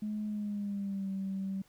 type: tone with pitch glide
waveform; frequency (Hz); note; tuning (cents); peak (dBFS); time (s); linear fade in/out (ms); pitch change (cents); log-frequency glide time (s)
sine; 211.8 to 193.1; G#3 to G3; +34 to -26; -32; 0.02-1.62; 5; -160; 0.26-1.1
effects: tanh soft clip ceiling -28 dBFS + pink hiss -66 dBFS RMS until 1.68 s